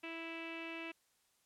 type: tone with low-pass filter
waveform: sawtooth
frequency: 329.6 Hz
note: E4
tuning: in tune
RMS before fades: -45 dBFS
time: 0.03-0.92 s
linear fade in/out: 10 ms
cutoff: 2600 Hz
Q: 7.4
effects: white hiss -75 dBFS RMS until 1.45 s + low-pass 12000 Hz 12 dB/octave